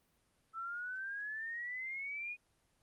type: exponential sweep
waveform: sine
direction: up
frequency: 1314 to 2480 Hz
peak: -39 dBFS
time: 0.53-2.37 s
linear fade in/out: 50 ms
effects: pink hiss -75 dBFS RMS until 2.82 s + Opus 32 kbps